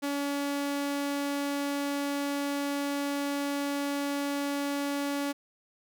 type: tone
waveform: sawtooth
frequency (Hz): 283.6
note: C#4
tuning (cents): +40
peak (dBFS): -25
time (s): 0.02-5.33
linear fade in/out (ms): 20
effects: none